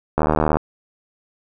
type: click train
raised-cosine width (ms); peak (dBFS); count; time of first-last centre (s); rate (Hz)
1; -3; 31; 0.18-0.57; 77
effects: none